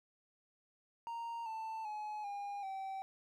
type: tone with pitch steps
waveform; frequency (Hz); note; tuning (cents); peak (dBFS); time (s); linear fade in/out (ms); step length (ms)
triangle; 929 / 887 / 847 / 808.7 / 772.2; A#5 / A5 / G#5 / G#5 / G5; -6 / +14 / +34 / -46 / -26; -38; 1.07-3.02; 0; 390
effects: none